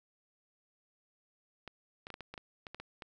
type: clicks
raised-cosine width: 0.3 ms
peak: -28 dBFS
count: 11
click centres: 1.677 / 2.069 / 2.103 / 2.141 / 2.207 / 2.34 / 2.378 / 2.668 / 2.746 / 2.8 / 3.022 s
effects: none